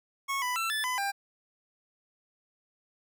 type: tone with pitch steps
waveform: 25% pulse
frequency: 1099 / 993 / 1340 / 1743 / 1006 / 796 Hz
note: C#6 / B5 / E6 / A6 / B5 / G5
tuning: -15 / +9 / +28 / -17 / +32 / +26 cents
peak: -25 dBFS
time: 0.28-1.12 s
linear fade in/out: 20 ms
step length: 140 ms
effects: none